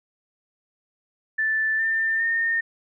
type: tone with pitch steps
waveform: sine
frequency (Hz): 1760 / 1793.9 / 1828.4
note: A6 / A6 / A#6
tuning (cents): 0 / +33 / -34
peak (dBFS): -20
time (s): 1.38-2.61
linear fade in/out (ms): 10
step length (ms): 410
effects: none